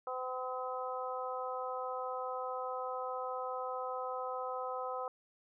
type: harmonic tone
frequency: 255.2 Hz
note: C4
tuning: 43 cents flat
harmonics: 2 / 3 / 4 / 5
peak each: -40 / -42 / -43 / -42 dBFS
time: 0.07-5.08 s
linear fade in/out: 2 ms
effects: none